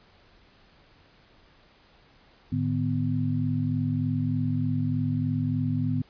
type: tone cluster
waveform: sine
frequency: 107.6 / 150.9 / 251.6 Hz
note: A2 / D3 / B3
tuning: -38 / +47 / +32 cents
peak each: -28 dBFS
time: 2.52-6.02 s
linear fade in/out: 5 ms
effects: pink hiss -58 dBFS RMS until 6.09 s + resampled to 11025 Hz